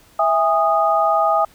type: tone cluster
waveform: sine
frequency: 656 / 816 / 1240 Hz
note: E5 / G#5 / D#6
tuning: -9 / -31 / -6 cents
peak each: -18 dBFS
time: 0.19-1.45 s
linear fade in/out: 5 ms
effects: pink hiss -51 dBFS RMS until 1.54 s